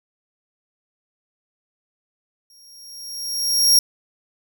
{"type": "tone with exponential growth", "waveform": "sawtooth", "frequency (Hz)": 5588, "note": "F8", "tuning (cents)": 0, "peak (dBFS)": -7, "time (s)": [2.5, 3.79], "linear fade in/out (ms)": 2, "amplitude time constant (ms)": 280, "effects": []}